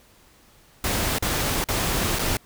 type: noise with dropouts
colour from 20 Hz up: pink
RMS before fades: -24 dBFS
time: 0.84-2.37 s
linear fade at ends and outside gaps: 2 ms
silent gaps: 1.185-1.224 / 1.641-1.686 / 2.188-2.192 s
effects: pink hiss -55 dBFS RMS until 2.45 s